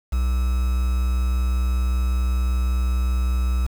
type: tone with quantisation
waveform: triangle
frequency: 62.6 Hz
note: B1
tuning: 24 cents sharp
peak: -16 dBFS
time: 0.12-3.67 s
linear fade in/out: 10 ms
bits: 6
effects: none